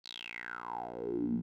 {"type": "tone with band-pass filter sweep", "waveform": "10% pulse", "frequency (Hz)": 59.2, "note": "A#1", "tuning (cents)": 27, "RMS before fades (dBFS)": -38, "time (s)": [0.04, 1.42], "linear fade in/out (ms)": 20, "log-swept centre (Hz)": [4400, 190], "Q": 8.9, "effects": []}